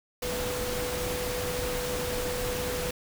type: tone in noise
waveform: sine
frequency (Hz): 494.9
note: B4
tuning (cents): +4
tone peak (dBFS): -32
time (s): 0.22-2.91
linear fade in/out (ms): 5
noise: pink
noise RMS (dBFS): -33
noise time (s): 0.22-2.91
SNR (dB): -2
effects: none